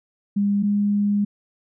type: tone pair in turn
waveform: sine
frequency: 202.2 / 204.5 Hz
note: G#3 / G#3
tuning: -46 / -26 cents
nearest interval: unison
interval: 20 cents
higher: second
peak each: -17 dBFS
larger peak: neither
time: 0.36-0.63 / 0.63-1.25 s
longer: second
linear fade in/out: 10 ms
effects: none